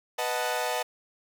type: chord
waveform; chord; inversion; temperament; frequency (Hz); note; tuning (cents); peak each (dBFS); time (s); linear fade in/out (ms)
sawtooth; B dominant seventh; none; equal; 493.9 / 622.3 / 740 / 880; B4 / D#5 / F#5 / A5; 0 / 0 / 0 / 0; -29; 0.18-0.83; 10
effects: none